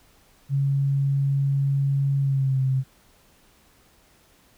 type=tone with pitch glide; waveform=sine; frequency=138.59 to 132.1 Hz; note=C#3 to C3; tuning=0 to +17 cents; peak=-19 dBFS; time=0.49-2.84 s; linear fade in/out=50 ms; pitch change=-83 cents; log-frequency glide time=2.2-2.6 s; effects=pink hiss -58 dBFS RMS until 4.57 s